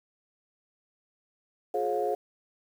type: tone cluster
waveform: sine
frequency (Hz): 358.4 / 421.5 / 539 / 710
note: F4 / G#4 / C#5 / F5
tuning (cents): +45 / +26 / -49 / +28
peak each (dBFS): -35 / -29 / -32 / -30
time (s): 1.74-2.15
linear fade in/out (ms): 5
effects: tanh soft clip ceiling -16 dBFS + 9-bit